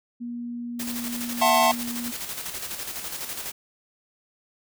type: tone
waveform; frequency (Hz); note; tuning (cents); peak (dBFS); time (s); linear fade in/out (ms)
sine; 239.1; A#3; +44; -30; 0.2-2.12; 20
type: noise with tremolo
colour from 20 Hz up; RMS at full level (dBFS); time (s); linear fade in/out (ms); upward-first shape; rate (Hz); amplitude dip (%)
white; -32; 0.79-3.52; 10; square; 12; 45
type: chord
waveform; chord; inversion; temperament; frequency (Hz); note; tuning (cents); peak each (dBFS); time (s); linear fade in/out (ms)
square; F# half-diminished seventh; third; just; 666 / 740 / 888 / 1065.6; E5 / F#5 / A5 / C6; +18 / 0 / +16 / +31; -23 / -24 / -23 / -24; 1.41-1.72; 10
effects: none